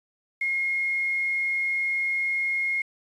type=tone with quantisation; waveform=sine; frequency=2149 Hz; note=C7; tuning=46 cents sharp; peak=-23 dBFS; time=0.41-2.82 s; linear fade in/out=5 ms; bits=8; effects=resampled to 24000 Hz